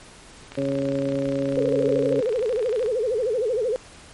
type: click train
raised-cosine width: 0.3 ms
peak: -21 dBFS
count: 71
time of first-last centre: 0.52-2.861 s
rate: 29.9 Hz
type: harmonic tone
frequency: 137.8 Hz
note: C#3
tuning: 10 cents flat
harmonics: 1 / 2 / 3 / 4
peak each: -31 / -25 / -31 / -25 dBFS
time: 0.57-2.21 s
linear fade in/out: 10 ms
type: tone with vibrato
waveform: sine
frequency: 466.2 Hz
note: A#4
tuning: in tune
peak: -20 dBFS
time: 1.57-3.76 s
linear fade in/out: 0 ms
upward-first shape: sine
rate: 13 Hz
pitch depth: 200 cents each way
effects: pink hiss -46 dBFS RMS until 4.13 s + MP3 48 kbps